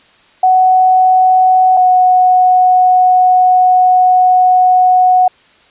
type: tone pair in turn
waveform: sine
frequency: 744 / 735.5 Hz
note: F#5 / F#5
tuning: +9 / -11 cents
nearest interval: unison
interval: 20 cents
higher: first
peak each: -5 dBFS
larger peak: neither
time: 0.43-1.77 / 1.77-5.28 s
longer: second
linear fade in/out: 5 ms
effects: white hiss -47 dBFS RMS until 5.7 s + resampled to 8000 Hz